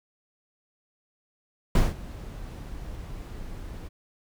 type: noise with ADSR envelope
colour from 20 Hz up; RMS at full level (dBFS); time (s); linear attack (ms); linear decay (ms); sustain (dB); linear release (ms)
brown; -17; 1.75-3.89; 3; 180; -21; 18
effects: none